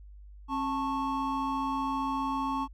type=tone cluster; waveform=triangle; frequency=269.3 / 883 / 1098 Hz; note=C#4 / A5 / C#6; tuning=-50 / +6 / -17 cents; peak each=-31 dBFS; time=0.48-2.68 s; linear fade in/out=50 ms; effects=added 50 Hz sine -46 dBFS peak until 2.73 s